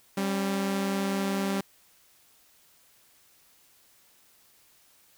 sawtooth tone pair together, 196 / 271.7 Hz, G3 / C#4, 0 / -35 cents, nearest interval tritone, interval 565 cents, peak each -23 / -31 dBFS, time 0.17-1.61 s, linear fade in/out 5 ms, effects white hiss -61 dBFS RMS until 5.17 s

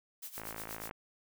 blue noise with tremolo, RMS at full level -43 dBFS, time 0.22-0.9 s, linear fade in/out 10 ms, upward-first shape sine, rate 8.4 Hz, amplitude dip 80%
click train, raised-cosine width 0.5 ms, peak -27 dBFS, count 30, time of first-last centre 0.38-0.911 s, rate 54.6 Hz
effects none

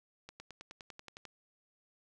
accelerating click train, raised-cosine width 0.2 ms, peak -30 dBFS, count 11, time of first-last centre 0.29-1.253 s, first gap 110 ms, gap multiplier 0.97, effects none

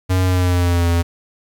square tone with pitch glide, 92.5 to 85.31 Hz, F#2 to F2, 0 to -40 cents, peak -14 dBFS, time 0.09-1.03 s, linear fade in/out 20 ms, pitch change -140 cents, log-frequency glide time 0.24-0.88 s, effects 9-bit

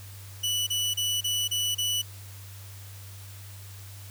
sawtooth tone bursts, 2960 Hz, F#7, in tune, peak -22 dBFS, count 6, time 0.43-2.02 s, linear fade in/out 10 ms, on 240 ms, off 30 ms, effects added 98 Hz sine -42 dBFS peak until 4.1 s + white hiss -49 dBFS RMS until 4.1 s

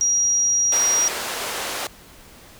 sine tone, 5730 Hz, F8, 44 cents sharp, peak -16 dBFS, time 0.01-1.08 s, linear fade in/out 0 ms
pink band-pass noise, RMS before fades -28 dBFS, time 0.72-1.87 s, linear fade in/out 2 ms, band 480 to 12000 Hz, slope 12 dB/octave
effects pink hiss -46 dBFS RMS until 2.59 s

